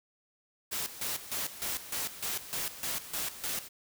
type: noise with tremolo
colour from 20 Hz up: white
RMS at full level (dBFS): -34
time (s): 0.71-3.69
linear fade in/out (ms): 20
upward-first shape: square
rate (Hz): 3.3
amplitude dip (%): 75
effects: none